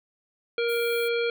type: harmonic tone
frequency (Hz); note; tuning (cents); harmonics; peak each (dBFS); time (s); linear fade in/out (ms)
469.4; A#4; +12; 1 / 3 / 5 / 7 / 9; -24 / -33 / -32 / -37 / -40; 0.58-1.3; 2
type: high-pass noise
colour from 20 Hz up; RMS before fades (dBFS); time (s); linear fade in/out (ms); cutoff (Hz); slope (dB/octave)
white; -41; 0.68-1.09; 20; 8600; 48
effects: none